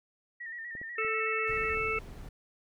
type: tone with vibrato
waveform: sine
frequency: 1864.7 Hz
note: A#6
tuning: in tune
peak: -38 dBFS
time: 0.4-1.75 s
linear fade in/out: 10 ms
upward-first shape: square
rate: 8.1 Hz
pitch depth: 51 cents each way
type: clicks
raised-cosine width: 2 ms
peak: -34 dBFS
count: 7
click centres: 0.752 / 0.815 / 1.048 / 1.526 / 1.618 / 1.652 / 1.772 s
type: harmonic tone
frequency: 440 Hz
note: A4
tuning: in tune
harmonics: 1 / 3 / 5 / 6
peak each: -34 / -34 / -34 / -34 dBFS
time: 0.98-1.99 s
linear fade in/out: 5 ms
type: noise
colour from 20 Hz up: brown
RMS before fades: -44 dBFS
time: 1.47-2.29 s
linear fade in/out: 5 ms
effects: none